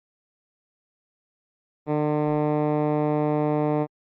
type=tone with band-pass filter; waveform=10% pulse; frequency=150 Hz; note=D3; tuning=37 cents sharp; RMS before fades=-23 dBFS; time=1.86-3.87 s; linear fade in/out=50 ms; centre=310 Hz; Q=0.5; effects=low-pass 2000 Hz 12 dB/octave + Opus 24 kbps